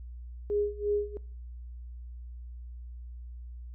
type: tone with tremolo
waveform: sine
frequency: 412.7 Hz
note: G#4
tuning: 11 cents flat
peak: -24 dBFS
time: 0.5-1.17 s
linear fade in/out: 0 ms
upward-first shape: sine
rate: 2.9 Hz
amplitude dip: 90%
effects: noise-tail reverb RT60 0.5 s tail -22 dB re dry + added 60 Hz sine -40 dBFS peak until 3.74 s